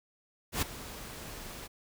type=noise with ADSR envelope; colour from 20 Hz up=pink; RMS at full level=-28 dBFS; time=0.52-1.68 s; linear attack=100 ms; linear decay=12 ms; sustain=-16 dB; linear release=22 ms; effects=none